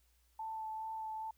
sine tone with vibrato, 880 Hz, A5, in tune, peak -39 dBFS, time 0.39-1.31 s, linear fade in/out 5 ms, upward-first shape sine, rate 2.4 Hz, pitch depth 12 cents each way, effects added 60 Hz sine -70 dBFS peak until 1.37 s + white hiss -75 dBFS RMS until 1.37 s

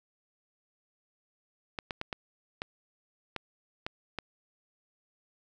clicks, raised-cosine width 0.3 ms, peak -18 dBFS, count 8, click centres 1.788 / 1.908 / 2.014 / 2.128 / 2.619 / 3.363 / 3.865 / 4.187 s, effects none

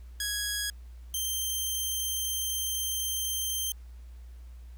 10% pulse tone pair in turn, 1661.2 / 3144 Hz, G#6 / G7, 0 / +4 cents, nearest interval major seventh, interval 1104 cents, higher second, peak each -21 dBFS, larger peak neither, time 0.2-0.7 / 1.14-3.72 s, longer second, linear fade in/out 2 ms, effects added 60 Hz sine -43 dBFS peak until 4.77 s + pink hiss -65 dBFS RMS until 4.77 s

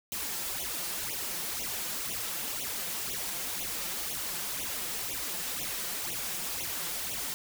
white noise with flanger, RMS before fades -35 dBFS, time 0.12-7.34 s, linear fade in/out 0 ms, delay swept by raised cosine 0.3 to 5.9 ms, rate 2 Hz, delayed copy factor +0.9, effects none

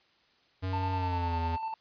square tone with pitch glide, 93.7 to 83 Hz, F#2 to E2, +22 to +12 cents, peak -31 dBFS, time 0.62-1.57 s, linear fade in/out 20 ms, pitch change -210 cents, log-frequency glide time 0.93-1.39 s
triangle tone with tremolo, 889 Hz, A5, 18 cents sharp, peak -29 dBFS, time 0.73-1.74 s, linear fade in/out 2 ms, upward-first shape square, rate 10 Hz, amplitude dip 35%
effects white hiss -66 dBFS RMS until 1.8 s + resampled to 11025 Hz

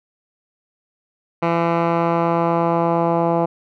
10% pulse tone with low-pass filter sweep, 168.5 Hz, E3, 38 cents sharp, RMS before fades -18 dBFS, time 1.42-3.46 s, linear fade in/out 10 ms, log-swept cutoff 1800 to 820 Hz, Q 1.4, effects none

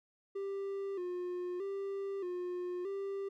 triangle tone with vibrato, 375.4 Hz, F#4, 25 cents sharp, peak -34 dBFS, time 0.35-3.29 s, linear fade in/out 10 ms, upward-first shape square, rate 0.8 Hz, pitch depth 84 cents each way, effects none

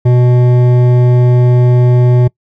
sine tone with hard clipping, 123.47 Hz, B2, in tune, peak -7 dBFS, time 0.05-2.28 s, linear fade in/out 10 ms, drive 11 dB, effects noise-tail reverb RT60 0.1 s tail -24 dB re dry

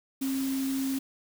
sine tone in noise, 268.4 Hz, C4, 44 cents sharp, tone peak -27 dBFS, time 0.21-0.99 s, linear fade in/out 10 ms, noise white, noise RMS -40 dBFS, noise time 0.21-0.99 s, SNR +10 dB, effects none

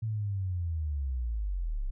sine linear sweep, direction down, 112.7 to 30.33 Hz, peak -29 dBFS, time 0.02-1.91 s, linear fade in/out 10 ms, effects none

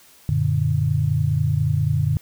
sine chord, Gb augmented, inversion none, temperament equal, 92.5 / 116.54 / 146.83 Hz, Gb2 / Bb2 / D3, 0 / 0 / 0 cents, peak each -23 / -22 / -20 dBFS, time 0.29-2.17 s, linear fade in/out 0 ms, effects white hiss -51 dBFS RMS until 2.21 s

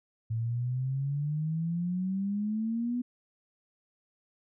sine exponential sweep, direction up, 111.1 to 248.3 Hz, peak -28 dBFS, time 0.3-3.02 s, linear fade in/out 10 ms, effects none

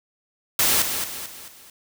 white noise with echo, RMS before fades -19 dBFS, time 0.59-0.82 s, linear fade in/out 2 ms, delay 220 ms, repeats 4, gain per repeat -7 dB, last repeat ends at 1.7 s, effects none

